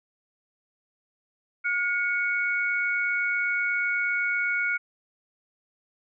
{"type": "tone pair together", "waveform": "sine", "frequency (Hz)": [1434, 2223], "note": ["F6", "C#7"], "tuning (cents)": [45, 4], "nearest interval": "minor sixth", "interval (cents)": 759, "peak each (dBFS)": -26, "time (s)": [1.64, 4.78], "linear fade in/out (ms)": 20, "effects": []}